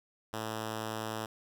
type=tone; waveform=5% pulse; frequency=110 Hz; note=A2; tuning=in tune; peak=-24 dBFS; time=0.33-1.26 s; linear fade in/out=5 ms; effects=none